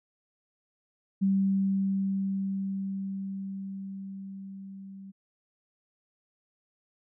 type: tone with level ramp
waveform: sine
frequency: 194.3 Hz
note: G3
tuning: 15 cents flat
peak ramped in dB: -21 to -42 dBFS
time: 1.21-5.12 s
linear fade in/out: 20 ms
effects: none

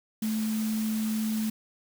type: tone in noise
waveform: sine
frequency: 218.4 Hz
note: A3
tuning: 13 cents flat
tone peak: -26 dBFS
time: 0.22-1.5 s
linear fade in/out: 5 ms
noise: white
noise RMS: -40 dBFS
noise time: 0.22-1.5 s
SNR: +11 dB
effects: none

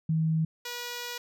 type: tone pair in turn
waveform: sine / 5% pulse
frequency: 159.8 / 483.7 Hz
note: D#3 / B4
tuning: +47 / -36 cents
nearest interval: octave + perfect fifth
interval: 1917 cents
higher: second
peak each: -23 dBFS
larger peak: neither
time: 0.09-0.45 / 0.65-1.18 s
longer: second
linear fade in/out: 5 ms
effects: none

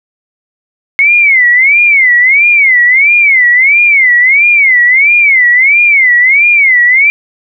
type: tone with vibrato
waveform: sine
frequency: 2159 Hz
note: C#7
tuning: 46 cents flat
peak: -3 dBFS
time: 0.99-7.1 s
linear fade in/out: 0 ms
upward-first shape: sine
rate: 1.5 Hz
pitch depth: 200 cents each way
effects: none

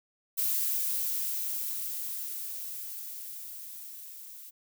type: noise with level ramp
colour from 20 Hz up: violet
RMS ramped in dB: -28 to -47 dBFS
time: 0.37-4.51 s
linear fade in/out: 20 ms
effects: none

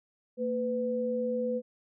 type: tone pair together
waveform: sine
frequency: 228.7 / 500 Hz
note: A#3 / B4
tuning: -33 / +21 cents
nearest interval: octave + major second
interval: 1354 cents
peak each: -33 / -29 dBFS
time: 0.37-1.62 s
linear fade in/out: 50 ms
effects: none

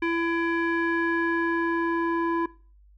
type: tone with low-pass filter sweep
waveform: square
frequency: 335 Hz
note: E4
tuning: 28 cents sharp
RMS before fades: -25 dBFS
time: 0.02-2.46 s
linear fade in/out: 5 ms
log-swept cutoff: 2100 to 1300 Hz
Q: 4
effects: noise-tail reverb RT60 0.4 s tail -21 dB re dry + added 50 Hz sine -52 dBFS peak until 2.97 s

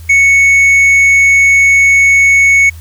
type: tone with tanh clipping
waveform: sine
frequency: 2215 Hz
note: C#7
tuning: 2 cents flat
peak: -5 dBFS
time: 0.09-2.7 s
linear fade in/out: 10 ms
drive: 5 dB
effects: added 82 Hz sine -27 dBFS peak until 2.8 s + white hiss -42 dBFS RMS until 2.8 s

